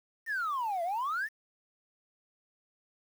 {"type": "exponential two-way sweep", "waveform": "sine", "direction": "down then up", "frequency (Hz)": [1865, 659.3, 1865], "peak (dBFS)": -28, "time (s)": [0.26, 1.29], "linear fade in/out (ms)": 50, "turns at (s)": 0.83, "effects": ["tanh soft clip ceiling -28 dBFS", "9-bit"]}